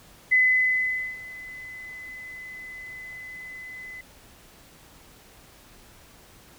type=tone with ADSR envelope; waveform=sine; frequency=2019 Hz; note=B6; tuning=38 cents sharp; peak=-15 dBFS; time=0.31-4.01 s; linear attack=17 ms; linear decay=840 ms; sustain=-22 dB; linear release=3 ms; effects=pink hiss -52 dBFS RMS until 6.58 s